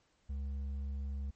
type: tone with hard clipping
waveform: sine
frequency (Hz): 69.3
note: C#2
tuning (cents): 0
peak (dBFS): -37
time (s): 0.29-1.31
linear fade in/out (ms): 10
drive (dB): 4
effects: pink hiss -73 dBFS RMS until 1.35 s + MP3 32 kbps